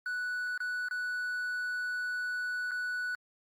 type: tone with dropouts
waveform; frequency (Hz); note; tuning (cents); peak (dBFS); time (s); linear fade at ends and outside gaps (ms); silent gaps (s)
triangle; 1480; F#6; 0; -30; 0.06-3.15; 1; 0.577-0.603 / 0.885-0.91 / 2.71-2.716
effects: Opus 24 kbps